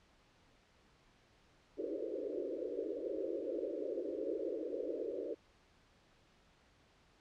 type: band-pass noise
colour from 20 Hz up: white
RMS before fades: -40 dBFS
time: 1.77-5.35 s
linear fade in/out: 20 ms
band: 300 to 560 Hz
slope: 96 dB/octave
effects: pink hiss -68 dBFS RMS until 7.2 s + low-pass 5000 Hz 12 dB/octave